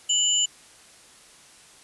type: tone pair together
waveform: sine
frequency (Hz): 2960 / 7122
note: F#7 / A8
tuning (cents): 0 / +20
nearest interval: octave + minor third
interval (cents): 1520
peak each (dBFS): -22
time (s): 0.09-0.46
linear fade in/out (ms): 10
effects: white hiss -51 dBFS RMS until 1.83 s + resampled to 24000 Hz